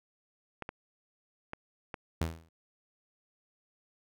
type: clicks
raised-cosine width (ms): 0.5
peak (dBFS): -23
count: 4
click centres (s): 0.623 / 0.691 / 1.534 / 1.942
type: tone with exponential decay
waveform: sawtooth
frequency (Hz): 81.8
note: E2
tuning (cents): -13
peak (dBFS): -23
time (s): 2.21-2.49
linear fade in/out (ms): 5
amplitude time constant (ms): 59
effects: none